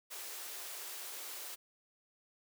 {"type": "high-pass noise", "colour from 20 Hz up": "white", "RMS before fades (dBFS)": -45, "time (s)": [0.1, 1.56], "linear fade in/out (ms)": 20, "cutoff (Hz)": 320, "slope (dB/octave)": 48, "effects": []}